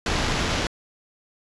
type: noise with sample-and-hold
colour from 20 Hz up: pink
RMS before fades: -24 dBFS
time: 0.06-0.67 s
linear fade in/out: 2 ms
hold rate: 8820 Hz
effects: resampled to 22050 Hz